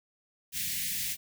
white band-stop noise, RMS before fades -33 dBFS, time 0.52-1.17 s, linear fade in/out 50 ms, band 230 to 1800 Hz, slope 48 dB/octave, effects none

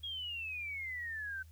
sine exponential sweep, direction down, 3322 to 1521 Hz, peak -38 dBFS, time 0.03-1.43 s, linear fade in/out 10 ms, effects added 80 Hz sine -53 dBFS peak until 1.51 s + white hiss -69 dBFS RMS until 1.51 s

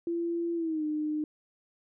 sine tone with pitch glide, 339.5 to 304.2 Hz, F4 to D#4, -49 to -39 cents, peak -28 dBFS, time 0.07-1.24 s, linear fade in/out 2 ms, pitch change -190 cents, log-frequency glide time 0.55-0.84 s, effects none

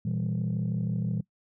sine chord, E diminished, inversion second, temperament just, 118.67 / 164.81 / 197.78 Hz, Bb2 / E3 / G3, +31 / 0 / +16 cents, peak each -29 / -29 / -31 dBFS, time 0.05-1.21 s, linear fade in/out 5 ms, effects noise-tail reverb RT60 0.1 s tail -21 dB re dry + tanh soft clip ceiling -22 dBFS

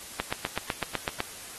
click train, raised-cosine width 0.3 ms, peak -11 dBFS, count 9, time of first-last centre 0.2-1.204 s, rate 7.97 Hz, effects white hiss -43 dBFS RMS until 1.58 s + AAC 32 kbps

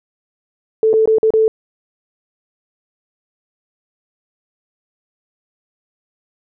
sine tone with dropouts, 440.3 Hz, A4, 1 cent sharp, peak -9 dBFS, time 0.83-1.48 s, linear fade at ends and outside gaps 1 ms, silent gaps 0.931-0.938 / 1.057-1.075 / 1.184-1.23 / 1.305-1.337 s, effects none

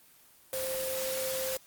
sine tone in noise, 523.3 Hz, C5, in tune, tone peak -33 dBFS, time 0.53-1.57 s, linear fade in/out 2 ms, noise white, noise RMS -36 dBFS, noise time 0.53-1.57 s, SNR 0 dB, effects white hiss -59 dBFS RMS until 1.66 s + Opus 24 kbps

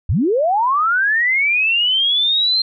sine linear sweep, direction up, 58.27 to 4186 Hz, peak -13 dBFS, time 0.09-2.62 s, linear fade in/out 5 ms, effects none

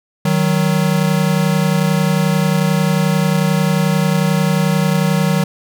square tone pair together, 155.56 / 186.8 Hz, D#3 / F#3, 0 / +17 cents, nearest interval minor third, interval 317 cents, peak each -16 dBFS, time 0.25-5.44 s, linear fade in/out 5 ms, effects none

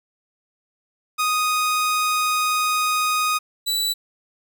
sawtooth tone pair in turn, 1244.5 / 3951 Hz, D#6 / B7, 0 / 0 cents, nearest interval octave + minor sixth, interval 2000 cents, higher second, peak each -15 / -17 dBFS, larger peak first, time 1.18-3.39 / 3.66-3.94 s, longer first, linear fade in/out 20 ms, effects none

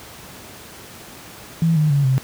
sine tone with pitch steps, 164.81 / 152.89 / 141.83 / 131.57 Hz, E3 / D#3 / C#3 / C3, 0 / -30 / +40 / +10 cents, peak -13 dBFS, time 1.62-2.18 s, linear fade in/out 0 ms, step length 140 ms, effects pink hiss -39 dBFS RMS until 2.23 s + high-pass 80 Hz 12 dB/octave

